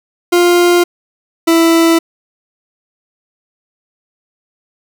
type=tone pair in turn; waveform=40% pulse; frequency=350.6 / 330.9 Hz; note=F4 / E4; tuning=+7 / +7 cents; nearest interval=minor second; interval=100 cents; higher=first; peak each=-6 dBFS; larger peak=neither; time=0.32-0.84 / 1.47-1.99 s; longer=neither; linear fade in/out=10 ms; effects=none